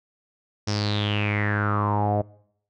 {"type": "tone with low-pass filter sweep", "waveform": "sawtooth", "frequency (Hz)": 103.83, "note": "G#2", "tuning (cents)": 0, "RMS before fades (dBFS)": -24, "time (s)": [0.67, 2.22], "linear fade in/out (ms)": 10, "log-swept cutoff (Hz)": [5600, 630], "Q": 8.1, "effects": ["noise-tail reverb RT60 0.7 s tail -23 dB re dry"]}